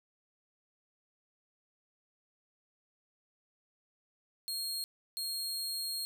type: tone bursts at uneven times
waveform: sawtooth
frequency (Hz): 4253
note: C8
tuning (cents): +27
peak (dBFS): -32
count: 2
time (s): 4.48-4.84 / 5.17-6.05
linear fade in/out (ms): 0
effects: none